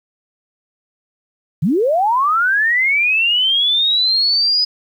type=linear sweep; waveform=sine; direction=up; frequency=129.2 to 5010 Hz; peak=-12 dBFS; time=1.62-4.65 s; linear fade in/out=10 ms; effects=8-bit